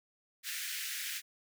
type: high-pass noise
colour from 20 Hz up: pink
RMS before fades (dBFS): -39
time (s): 0.43-1.22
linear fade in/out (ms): 50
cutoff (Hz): 1600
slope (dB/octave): 48
effects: none